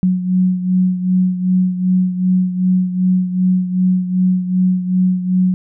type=beating tone pair; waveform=sine; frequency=183.2 / 185.8 Hz; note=F#3 / F#3; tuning=-17 / +7 cents; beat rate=2.6 Hz; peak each=-13 / -19 dBFS; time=0.03-5.54 s; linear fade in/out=0 ms; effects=none